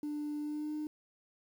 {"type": "tone with pitch glide", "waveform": "sine", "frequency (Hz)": [296.7, 303.6], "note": ["D4", "D#4"], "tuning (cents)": [18, -42], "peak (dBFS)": -33, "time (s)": [0.03, 0.87], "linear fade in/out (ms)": 2, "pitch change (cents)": 40, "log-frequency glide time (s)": [0.4, 0.73], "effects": ["tanh soft clip ceiling -33 dBFS", "10-bit"]}